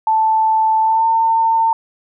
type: tone with pitch glide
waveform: sine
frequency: 880 to 903.2 Hz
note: A5 to A5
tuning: 0 to +45 cents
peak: -11 dBFS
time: 0.07-1.73 s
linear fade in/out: 2 ms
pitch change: +45 cents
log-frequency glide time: 0.81-1.09 s
effects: none